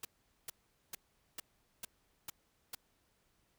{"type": "noise bursts", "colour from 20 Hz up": "white", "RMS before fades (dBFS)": -42, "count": 7, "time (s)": [0.03, 2.75], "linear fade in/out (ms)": 5, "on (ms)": 20, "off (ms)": 430, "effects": ["pink hiss -75 dBFS RMS until 3.58 s"]}